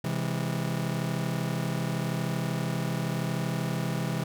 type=chord; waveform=40% pulse; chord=C augmented; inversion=none; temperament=just; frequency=130.81 / 163.52 / 204.4 Hz; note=C3 / E3 / G#3; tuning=0 / -14 / -27 cents; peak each=-31 / -30 / -34 dBFS; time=0.04-4.24 s; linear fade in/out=5 ms; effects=none